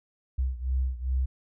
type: beating tone pair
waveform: sine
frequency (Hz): 63.7 / 66.2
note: C2 / C2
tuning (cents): -46 / +21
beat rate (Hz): 2.5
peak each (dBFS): -27 / -30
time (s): 0.38-1.26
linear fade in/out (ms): 10
effects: none